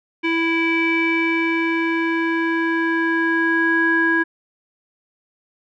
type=tone with low-pass filter sweep; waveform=square; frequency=330 Hz; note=E4; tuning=2 cents sharp; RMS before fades=-19 dBFS; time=0.23-4.24 s; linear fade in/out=20 ms; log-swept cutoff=2500 to 1600 Hz; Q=7.6; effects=none